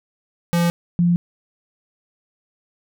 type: tone pair in turn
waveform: square / sine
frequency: 171.6 / 173.69 Hz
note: F3 / F3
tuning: -30 / -9 cents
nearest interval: unison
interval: 21 cents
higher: second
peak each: -16 / -13 dBFS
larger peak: second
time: 0.53-0.7 / 0.99-1.16 s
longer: neither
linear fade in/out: 0 ms
effects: none